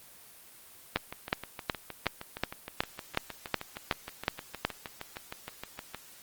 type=two click trains; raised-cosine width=0.3 ms; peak=-9 / -21 dBFS; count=11 / 33; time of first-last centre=0.96-4.65 / 0.97-5.947 s; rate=2.71 / 6.43 Hz; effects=white hiss -53 dBFS RMS until 6.22 s + Opus 24 kbps